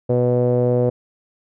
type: tone with low-pass filter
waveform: sawtooth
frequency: 123.2 Hz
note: B2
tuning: 4 cents flat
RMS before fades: -17 dBFS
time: 0.09-0.9 s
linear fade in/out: 10 ms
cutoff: 530 Hz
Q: 6.1
effects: none